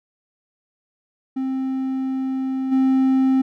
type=tone with level steps; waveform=triangle; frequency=263.7 Hz; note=C4; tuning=14 cents sharp; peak=-19 / -12 dBFS; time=1.36-3.42 s; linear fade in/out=10 ms; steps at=2.71 s; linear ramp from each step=20 ms; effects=none